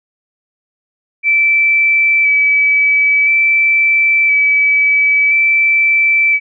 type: tone with vibrato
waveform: sine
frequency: 2309 Hz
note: D7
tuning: 30 cents flat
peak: -8 dBFS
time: 1.23-6.4 s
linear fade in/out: 50 ms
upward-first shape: square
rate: 0.49 Hz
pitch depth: 13 cents each way
effects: none